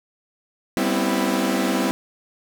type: chord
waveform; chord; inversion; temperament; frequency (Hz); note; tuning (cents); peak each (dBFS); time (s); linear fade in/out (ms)
sawtooth; C major seventh; second; equal with one note detuned; 196 / 246.9 / 266.2 / 329.6; G3 / B3 / C4 / E4; 0 / 0 / +30 / 0; -21; 0.77-1.91; 0
effects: none